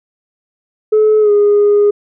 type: tone with pitch glide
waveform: sine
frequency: 430 to 411.8 Hz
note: A4 to G#4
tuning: -40 to -15 cents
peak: -5 dBFS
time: 0.92-1.91 s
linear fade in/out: 10 ms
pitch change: -75 cents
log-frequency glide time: 1.2-1.31 s
effects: tanh soft clip ceiling -4 dBFS